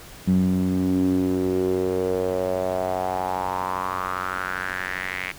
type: tone with band-pass filter sweep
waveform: sawtooth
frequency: 92.5 Hz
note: F#2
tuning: in tune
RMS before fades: -24 dBFS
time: 0.27-5.32 s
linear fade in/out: 10 ms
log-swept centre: 190 to 2200 Hz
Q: 4.7
effects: pink hiss -43 dBFS RMS until 5.38 s